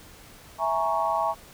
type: chord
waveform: sine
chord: A# half-diminished seventh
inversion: second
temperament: equal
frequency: 659.3 / 830.6 / 932.3 / 1108.7 Hz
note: E5 / G#5 / A#5 / C#6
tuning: 0 / 0 / 0 / 0 cents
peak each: -28 dBFS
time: 0.58-1.35 s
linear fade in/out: 50 ms
effects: pink hiss -49 dBFS RMS until 1.53 s